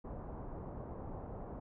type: low-pass noise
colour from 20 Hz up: pink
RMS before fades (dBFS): -45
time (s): 0.04-1.6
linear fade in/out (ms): 10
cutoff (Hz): 970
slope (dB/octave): 24
effects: none